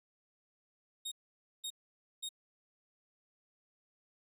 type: tone bursts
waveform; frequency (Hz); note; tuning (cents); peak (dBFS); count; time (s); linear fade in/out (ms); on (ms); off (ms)
sawtooth; 3728; A#7; -1; -35; 3; 1.05-2.291; 10; 67; 520
effects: resampled to 32000 Hz